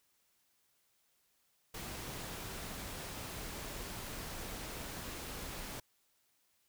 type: noise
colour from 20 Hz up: pink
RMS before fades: -44 dBFS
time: 1.74-5.8 s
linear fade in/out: 5 ms
effects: white hiss -75 dBFS RMS until 6.68 s